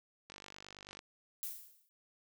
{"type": "click train", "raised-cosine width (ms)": 0.2, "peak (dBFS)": -32, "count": 35, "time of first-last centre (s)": [0.3, 0.991], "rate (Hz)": 49.2}
{"type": "noise with exponential decay", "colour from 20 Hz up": "violet", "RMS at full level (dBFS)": -38, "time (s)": [1.43, 1.89], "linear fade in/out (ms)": 0, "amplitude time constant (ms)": 100}
{"effects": []}